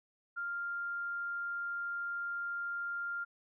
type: tone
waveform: sine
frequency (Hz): 1396.9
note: F6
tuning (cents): 0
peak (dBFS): -35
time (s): 0.36-3.25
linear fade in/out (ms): 20
effects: none